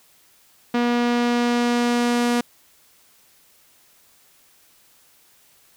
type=tone with low-pass filter sweep; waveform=sawtooth; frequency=240.2 Hz; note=B3; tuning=48 cents flat; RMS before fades=-20 dBFS; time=0.74-2.41 s; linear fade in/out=5 ms; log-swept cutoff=3600 to 11000 Hz; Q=0.71; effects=white hiss -56 dBFS RMS until 5.76 s